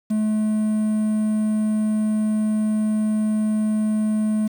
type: tone with quantisation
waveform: triangle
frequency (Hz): 215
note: A3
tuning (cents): -40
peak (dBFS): -16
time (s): 0.1-4.48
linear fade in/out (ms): 10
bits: 7
effects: none